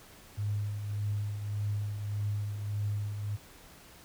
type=tone with tremolo; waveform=sine; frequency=103.4 Hz; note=G#2; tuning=7 cents flat; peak=-28 dBFS; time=0.37-3.37 s; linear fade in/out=20 ms; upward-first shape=triangle; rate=1.7 Hz; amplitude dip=55%; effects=pink hiss -54 dBFS RMS until 4.04 s